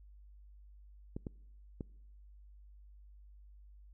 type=clicks; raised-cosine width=3 ms; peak=-27 dBFS; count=3; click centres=1.165 / 1.268 / 1.808 s; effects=noise-tail reverb RT60 0.9 s tail -25 dB re dry + added 50 Hz sine -54 dBFS peak until 3.93 s